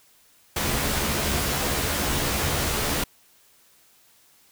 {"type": "noise with comb filter", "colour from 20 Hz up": "pink", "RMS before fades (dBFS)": -25, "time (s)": [0.56, 3.04], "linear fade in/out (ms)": 5, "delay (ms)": 14, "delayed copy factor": 0.65, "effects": ["white hiss -58 dBFS RMS until 4.51 s"]}